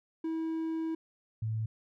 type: tone pair in turn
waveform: triangle / sine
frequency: 323.4 / 110.32 Hz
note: E4 / A2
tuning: -33 / +5 cents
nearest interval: octave + perfect fifth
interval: 1862 cents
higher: first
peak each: -29 / -30 dBFS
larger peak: first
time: 0.24-0.95 / 1.42-1.66 s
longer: first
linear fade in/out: 5 ms
effects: none